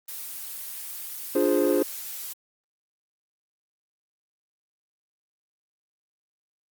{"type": "noise", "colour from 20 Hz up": "blue", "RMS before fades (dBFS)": -36, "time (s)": [0.08, 2.33], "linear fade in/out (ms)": 5}
{"type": "chord", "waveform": "triangle", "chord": "D half-diminished seventh", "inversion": "none", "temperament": "equal", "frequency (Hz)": [293.7, 349.2, 415.3, 523.3], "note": ["D4", "F4", "Ab4", "C5"], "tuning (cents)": [0, 0, 0, 0], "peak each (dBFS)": -23, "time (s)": [1.35, 1.83], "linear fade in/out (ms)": 5}
{"effects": ["Opus 24 kbps"]}